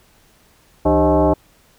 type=tone with frequency modulation; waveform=sine; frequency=163.1 Hz; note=E3; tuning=18 cents flat; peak=-11 dBFS; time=0.85-1.34 s; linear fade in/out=10 ms; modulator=232 Hz; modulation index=3; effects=pink hiss -54 dBFS RMS until 1.78 s